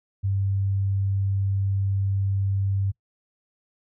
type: tone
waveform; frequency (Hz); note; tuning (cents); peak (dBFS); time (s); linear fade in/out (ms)
sine; 98; G2; 0; -21; 0.23-2.92; 20
effects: noise-tail reverb RT60 0.1 s tail -22 dB re dry